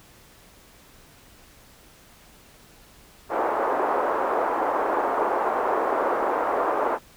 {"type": "band-pass noise", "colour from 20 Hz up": "white", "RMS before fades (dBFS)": -24, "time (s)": [3.29, 6.99], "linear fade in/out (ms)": 50, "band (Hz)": [350, 1100], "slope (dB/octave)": 24, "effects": ["pink hiss -52 dBFS RMS until 7.16 s"]}